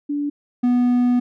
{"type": "tone pair in turn", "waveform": ["sine", "triangle"], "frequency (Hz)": [289.7, 245.6], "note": ["D4", "B3"], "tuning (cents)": [-24, -9], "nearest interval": "minor third", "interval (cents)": 285, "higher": "first", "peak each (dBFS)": [-20, -12], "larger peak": "second", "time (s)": [[0.09, 0.3], [0.63, 1.2]], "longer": "second", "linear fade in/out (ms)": 10, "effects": []}